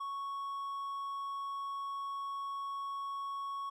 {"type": "tone", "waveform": "triangle", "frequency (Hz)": 1108.7, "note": "C#6", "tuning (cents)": 0, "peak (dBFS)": -35, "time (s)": [0, 3.7], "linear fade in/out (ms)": 10, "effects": []}